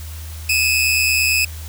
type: tone pair together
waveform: sawtooth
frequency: 2489 / 2618 Hz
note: D#7 / E7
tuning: 0 / -13 cents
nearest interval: minor second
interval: 87 cents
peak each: -14 dBFS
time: 0.49-1.45 s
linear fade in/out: 5 ms
effects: added 79 Hz sine -29 dBFS peak until 1.68 s + white hiss -39 dBFS RMS until 1.68 s